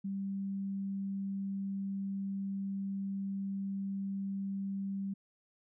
sine tone, 196 Hz, G3, in tune, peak -34 dBFS, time 0.04-5.14 s, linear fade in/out 10 ms, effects none

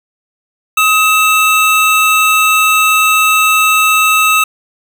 square tone pair together, 1265.1 / 2653 Hz, D#6 / E7, +28 / +10 cents, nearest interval octave + minor second, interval 1282 cents, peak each -11 dBFS, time 0.77-4.44 s, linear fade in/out 5 ms, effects 7-bit

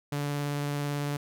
sawtooth tone with vibrato, 144.5 Hz, D3, 28 cents flat, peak -25 dBFS, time 0.12-1.17 s, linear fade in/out 5 ms, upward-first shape sine, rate 18 Hz, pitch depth 10 cents each way, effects none

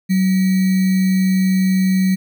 sine tone with sample-and-hold, 188 Hz, F#3, 28 cents sharp, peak -12 dBFS, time 0.09-2.16 s, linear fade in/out 20 ms, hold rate 2100 Hz, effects none

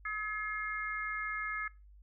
harmonic tone, 425.5 Hz, G#4, 42 cents sharp, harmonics 3 / 4 / 5, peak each -39 / -38 / -39 dBFS, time 0.05-1.68 s, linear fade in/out 5 ms, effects noise-tail reverb RT60 0.3 s tail -24 dB re dry + added 50 Hz sine -54 dBFS peak until 2.02 s

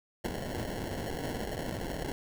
blue noise with sample-and-hold, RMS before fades -36 dBFS, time 0.24-2.12 s, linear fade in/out 2 ms, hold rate 1225 Hz, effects none

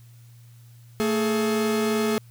45% pulse tone pair together, 223.1 / 423.1 Hz, A3 / G#4, +24 / +32 cents, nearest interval major seventh, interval 1108 cents, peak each -24 dBFS, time 1-2.18 s, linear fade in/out 0 ms, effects added 118 Hz sine -46 dBFS peak until 2.3 s + white hiss -60 dBFS RMS until 2.3 s

